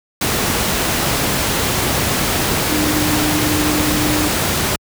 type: tone in noise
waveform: sine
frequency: 302 Hz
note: D4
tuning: 48 cents sharp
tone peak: -18 dBFS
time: 2.69-4.28 s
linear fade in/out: 5 ms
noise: pink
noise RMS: -17 dBFS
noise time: 0.21-4.76 s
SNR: -4 dB
effects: high-pass 60 Hz 12 dB/octave